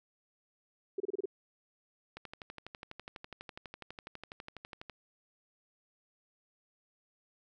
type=tone bursts; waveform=sine; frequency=390.3 Hz; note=G4; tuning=8 cents flat; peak=-31 dBFS; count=6; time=0.98-1.257 s; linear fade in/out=5 ms; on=22 ms; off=29 ms
type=click train; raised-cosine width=0.3 ms; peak=-28 dBFS; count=34; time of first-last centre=2.17-4.897 s; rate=12.1 Hz
effects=none